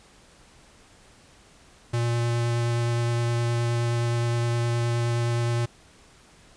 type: tone with vibrato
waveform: square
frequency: 118.3 Hz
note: A#2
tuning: 26 cents sharp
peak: -23 dBFS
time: 1.93-5.66 s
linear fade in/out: 10 ms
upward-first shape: sine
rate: 9.6 Hz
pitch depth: 9 cents each way
effects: pink hiss -54 dBFS RMS until 6.56 s + resampled to 22050 Hz